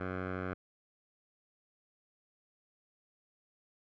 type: tone with low-pass filter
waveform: 10% pulse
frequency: 92.5 Hz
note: F#2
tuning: in tune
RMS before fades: -38 dBFS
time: 0-0.54 s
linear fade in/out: 5 ms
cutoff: 1600 Hz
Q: 2.2
effects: none